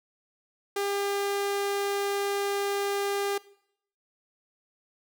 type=tone; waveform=sawtooth; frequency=401.1 Hz; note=G4; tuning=40 cents sharp; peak=-23 dBFS; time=0.76-3.38 s; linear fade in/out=5 ms; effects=noise-tail reverb RT60 0.7 s tail -20 dB re dry